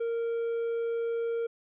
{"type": "tone", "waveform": "triangle", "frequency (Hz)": 463.3, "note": "A#4", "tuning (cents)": -11, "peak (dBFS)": -26, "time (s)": [0, 1.47], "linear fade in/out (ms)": 10, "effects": ["resampled to 8000 Hz"]}